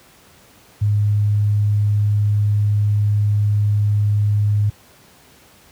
sine tone, 103.83 Hz, G#2, in tune, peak -13 dBFS, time 0.81-4.7 s, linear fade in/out 10 ms, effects pink hiss -49 dBFS RMS until 5.71 s + high-pass 60 Hz 12 dB/octave

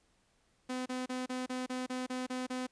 sawtooth tone bursts, 254.2 Hz, C4, 50 cents flat, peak -31 dBFS, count 10, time 0.69-2.669 s, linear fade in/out 10 ms, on 170 ms, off 31 ms, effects pink hiss -72 dBFS RMS until 2.71 s + resampled to 22050 Hz

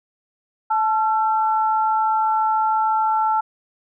sine tone pair together, 873 / 1350.6 Hz, A5 / E6, -14 / +42 cents, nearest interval minor sixth, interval 756 cents, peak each -17 / -23 dBFS, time 0.7-3.41 s, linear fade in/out 10 ms, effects none

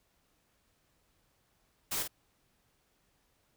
white noise with echo, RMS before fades -34 dBFS, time 1.91-2.03 s, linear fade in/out 10 ms, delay 49 ms, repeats 1, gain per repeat -6 dB, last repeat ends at 2.079 s, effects pink hiss -73 dBFS RMS until 3.56 s

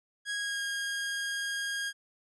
sawtooth tone with pitch glide, 1649 to 1627.2 Hz, G#6 to G#6, -13 to -36 cents, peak -28 dBFS, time 0.25-1.93 s, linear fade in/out 50 ms, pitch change -23 cents, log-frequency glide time 0.37-0.62 s, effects resampled to 24000 Hz

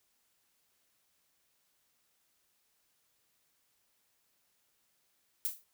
violet noise with exponential decay, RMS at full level -30 dBFS, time 5.45-5.64 s, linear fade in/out 0 ms, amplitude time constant 40 ms, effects white hiss -75 dBFS RMS until 5.73 s

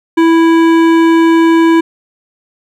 sine tone with hard clipping, 329.6 Hz, E4, in tune, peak -7 dBFS, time 0.17-1.81 s, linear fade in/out 10 ms, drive 14 dB, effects none

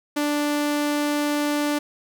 sawtooth tone, 293.7 Hz, D4, in tune, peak -17 dBFS, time 0.16-1.79 s, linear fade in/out 10 ms, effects none

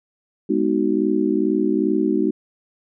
sine chord, G# minor seventh, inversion none, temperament just, 207.7 / 249.2 / 311.5 / 373.8 Hz, G#3 / B3 / D#4 / F#4, 0 / +16 / +2 / +18 cents, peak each -23 / -24 / -20 / -22 dBFS, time 0.49-2.31 s, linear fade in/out 10 ms, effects none

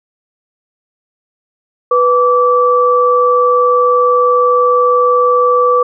sine tone pair together, 493.9 / 1159.9 Hz, B4 / D6, 0 / -22 cents, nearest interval octave + minor third, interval 1478 cents, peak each -10 dBFS, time 1.91-5.83 s, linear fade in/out 5 ms, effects none

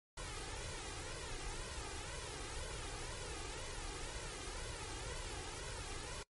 pink noise with flanger, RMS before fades -45 dBFS, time 0.17-6.23 s, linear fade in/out 5 ms, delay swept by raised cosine 2 to 2.51 ms, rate 2 Hz, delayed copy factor +0.75, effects noise-tail reverb RT60 0.1 s tail -23 dB re dry + MP3 48 kbps

